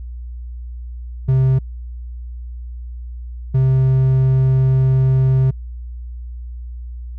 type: tone bursts at uneven times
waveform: triangle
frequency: 131.4 Hz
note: C3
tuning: 8 cents sharp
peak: -9 dBFS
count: 2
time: 1.28-1.59 / 3.54-5.51 s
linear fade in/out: 10 ms
effects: added 60 Hz sine -27 dBFS peak until 7.18 s